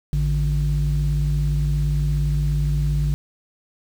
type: tone pair together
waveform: sine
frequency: 54.7 / 146.83 Hz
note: A1 / D3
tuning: -9 / 0 cents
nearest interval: octave + perfect fourth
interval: 1709 cents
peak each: -19 dBFS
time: 0.13-3.14 s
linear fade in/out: 0 ms
effects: tanh soft clip ceiling -13 dBFS + 7-bit